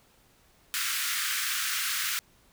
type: high-pass noise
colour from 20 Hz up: pink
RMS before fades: -30 dBFS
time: 0.74-2.19 s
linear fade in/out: 0 ms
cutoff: 1300 Hz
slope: 48 dB/octave
effects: pink hiss -62 dBFS RMS until 2.52 s